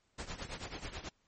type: noise with tremolo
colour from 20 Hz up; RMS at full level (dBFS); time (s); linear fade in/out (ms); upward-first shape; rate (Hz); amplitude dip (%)
pink; -40; 0.18-1.09; 5; triangle; 9.2; 85
effects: pink hiss -75 dBFS RMS until 1.27 s + MP3 32 kbps